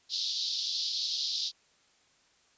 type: band-pass noise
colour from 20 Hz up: white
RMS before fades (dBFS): -33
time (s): 0.09-1.52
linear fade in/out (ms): 50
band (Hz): 3600 to 5100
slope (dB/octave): 48
effects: white hiss -66 dBFS RMS until 2.57 s + resampled to 16000 Hz